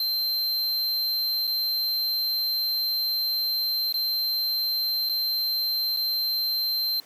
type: tone with dropouts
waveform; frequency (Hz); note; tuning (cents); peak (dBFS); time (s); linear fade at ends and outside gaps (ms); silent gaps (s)
square; 4128; C8; -24; -24; 0-7; 2; 1.471-1.475 / 3.925-3.941 / 5.09-5.095 / 5.965-5.97
effects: pink hiss -52 dBFS RMS until 7.05 s + high-pass 300 Hz 12 dB/octave